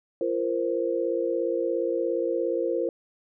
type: chord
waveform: sine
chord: F suspended fourth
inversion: none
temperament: equal with one note detuned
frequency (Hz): 343 / 466.2 / 523.3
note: F4 / Bb4 / C5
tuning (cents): -31 / 0 / 0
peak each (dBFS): -28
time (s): 0.21-2.89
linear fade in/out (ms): 2
effects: none